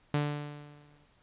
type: tone with exponential decay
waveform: sawtooth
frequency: 146.83 Hz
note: D3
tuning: in tune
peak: -21 dBFS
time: 0.14-1.06 s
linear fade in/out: 2 ms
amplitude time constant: 200 ms
effects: pink hiss -66 dBFS RMS until 1.22 s + resampled to 8000 Hz